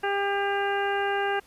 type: harmonic tone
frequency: 400 Hz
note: G4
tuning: 35 cents sharp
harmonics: 1 / 2 / 3 / 4 / 5 / 6 / 7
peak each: -28 / -28 / -36 / -30 / -39 / -42 / -37 dBFS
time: 0.03-1.4 s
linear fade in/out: 10 ms
effects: pink hiss -57 dBFS RMS until 1.46 s + resampled to 32000 Hz